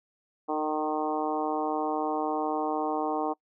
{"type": "harmonic tone with a mistuned harmonic", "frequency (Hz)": 153.8, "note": "D#3", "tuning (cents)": -20, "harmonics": [2, 3, 4, 5, 6, 7, 8], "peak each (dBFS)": [-32, -33, -36, -31, -36, -36, -44], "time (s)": [0.48, 3.34], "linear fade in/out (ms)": 20, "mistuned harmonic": 3, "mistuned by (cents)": -15, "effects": ["noise-tail reverb RT60 0.1 s tail -25 dB re dry"]}